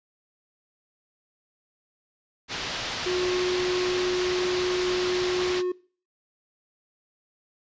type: low-pass noise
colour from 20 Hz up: white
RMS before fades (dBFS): -32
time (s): 2.48-5.63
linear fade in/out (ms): 50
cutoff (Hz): 5000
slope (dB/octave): 24
type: tone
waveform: triangle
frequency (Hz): 362.6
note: F#4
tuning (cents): -35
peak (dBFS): -22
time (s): 3.06-5.72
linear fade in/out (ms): 5
effects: noise-tail reverb RT60 0.4 s tail -21 dB re dry + resampled to 16000 Hz